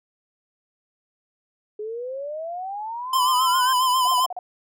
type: exponential sweep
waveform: sine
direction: up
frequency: 416 to 1600 Hz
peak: -28 dBFS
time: 1.79-3.73 s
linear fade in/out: 5 ms
type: tone with vibrato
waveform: square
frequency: 1019 Hz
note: C6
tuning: 46 cents flat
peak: -18 dBFS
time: 3.13-4.26 s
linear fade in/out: 5 ms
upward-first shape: sine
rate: 7.4 Hz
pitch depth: 52 cents each way
type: tone bursts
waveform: sine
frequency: 726 Hz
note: F#5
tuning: 33 cents flat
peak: -28 dBFS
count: 6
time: 4.05-4.39 s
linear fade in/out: 2 ms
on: 25 ms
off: 38 ms
effects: none